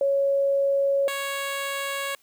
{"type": "tone pair in turn", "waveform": ["sine", "10% pulse"], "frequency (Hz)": [554.4, 554.4], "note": ["C#5", "C#5"], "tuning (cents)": [0, 0], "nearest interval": "unison", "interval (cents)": 0, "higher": "neither", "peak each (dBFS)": -19, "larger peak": "neither", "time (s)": [[0.01, 1.08], [1.08, 2.15]], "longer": "neither", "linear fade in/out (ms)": 2, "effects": ["white hiss -62 dBFS RMS until 2.22 s"]}